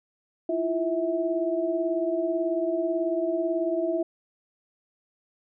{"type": "tone cluster", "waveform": "sine", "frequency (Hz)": [326.5, 344.7, 651], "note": ["E4", "F4", "E5"], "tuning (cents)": [-17, -23, -22], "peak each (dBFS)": [-31, -27, -27], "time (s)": [0.49, 4.03], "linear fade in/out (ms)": 5, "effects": []}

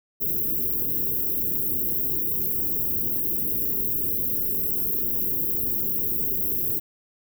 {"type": "band-stop noise", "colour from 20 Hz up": "white", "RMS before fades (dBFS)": -25, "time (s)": [0.2, 6.8], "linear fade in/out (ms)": 20, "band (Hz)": [450, 13000], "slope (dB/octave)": 48, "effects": []}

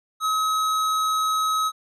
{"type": "tone with hard clipping", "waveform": "sine", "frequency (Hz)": 1277, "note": "D#6", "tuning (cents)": 45, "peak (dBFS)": -22, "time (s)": [0.2, 1.72], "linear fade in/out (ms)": 50, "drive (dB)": 15, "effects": ["resampled to 32000 Hz"]}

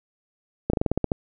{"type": "slowing click train", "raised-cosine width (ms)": 2, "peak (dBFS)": -8, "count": 9, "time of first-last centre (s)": [0.7, 1.118], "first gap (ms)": 34, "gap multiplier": 1.12, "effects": []}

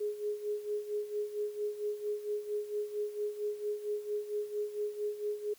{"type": "tone with tremolo", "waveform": "sine", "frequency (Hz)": 417.7, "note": "G#4", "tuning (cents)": 10, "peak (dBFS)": -30, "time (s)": [0, 5.54], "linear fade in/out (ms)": 10, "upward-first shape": "sine", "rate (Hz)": 4.4, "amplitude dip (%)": 75, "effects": ["white hiss -61 dBFS RMS until 5.58 s"]}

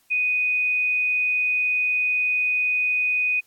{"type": "tone", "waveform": "sine", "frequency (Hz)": 2489, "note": "D#7", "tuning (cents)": 0, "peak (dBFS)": -19, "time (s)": [0.1, 3.41], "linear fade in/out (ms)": 20, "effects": ["white hiss -62 dBFS RMS until 3.46 s", "AAC 64 kbps"]}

